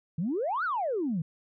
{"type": "exponential two-way sweep", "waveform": "sine", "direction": "up then down", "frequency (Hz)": [149.1, 1531, 149.1], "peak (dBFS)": -26, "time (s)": [0.18, 1.22], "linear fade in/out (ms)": 5, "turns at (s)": 0.64, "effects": ["tanh soft clip ceiling -22 dBFS"]}